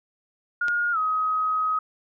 sine tone with pitch glide, 1427 to 1264 Hz, F6 to D#6, +37 to +27 cents, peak -21 dBFS, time 0.61-1.79 s, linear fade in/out 5 ms, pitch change -210 cents, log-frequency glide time 0.92-0.98 s
click, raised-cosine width 0.2 ms, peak -17 dBFS, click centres 0.683 s
effects none

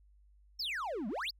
triangle exponential two-way sweep, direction down then up, 5588 to 190.7 to 5300 Hz, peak -33 dBFS, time 0.59-1.31 s, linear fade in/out 10 ms, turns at 1.08 s, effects added 50 Hz sine -60 dBFS peak until 1.39 s

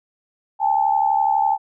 sine tone pair together, 803 / 875 Hz, G5 / A5, +41 / -10 cents, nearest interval minor second, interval 149 cents, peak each -18 dBFS, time 0.59-1.58 s, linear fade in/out 50 ms, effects none

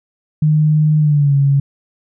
sine tone with pitch glide, 153.1 to 139.58 Hz, D#3 to C#3, -28 to +12 cents, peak -9 dBFS, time 0.42-1.6 s, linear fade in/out 5 ms, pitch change -160 cents, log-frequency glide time 0.99-1.35 s, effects none

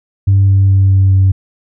sine tone with pitch steps, 98 / 97.38 / 96.76 / 96.15 / 95.54 Hz, G2 / G2 / G2 / G2 / G2, 0 / -11 / -22 / -33 / -44 cents, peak -4 dBFS, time 0.27-1.32 s, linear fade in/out 10 ms, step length 210 ms, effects tanh soft clip ceiling -3 dBFS

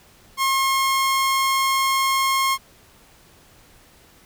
sawtooth tone, 1075 Hz, C6, 47 cents sharp, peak -14 dBFS, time 0.37-2.58 s, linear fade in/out 50 ms, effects pink hiss -52 dBFS RMS until 4.25 s

